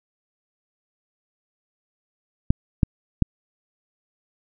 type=clicks; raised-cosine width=5 ms; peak=-3 dBFS; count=3; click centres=2.505 / 2.832 / 3.223 s; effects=none